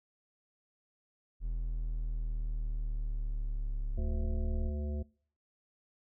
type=exponential sweep; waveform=triangle; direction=down; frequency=41.2 to 33.63 Hz; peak=-30 dBFS; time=1.4-4.72 s; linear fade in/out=50 ms
type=harmonic tone; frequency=73.42 Hz; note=D2; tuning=in tune; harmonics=1 / 3 / 5 / 7 / 9; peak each=-33 / -43 / -47 / -50 / -52 dBFS; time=3.97-5.03 s; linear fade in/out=10 ms
effects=noise-tail reverb RT60 0.5 s tail -24 dB re dry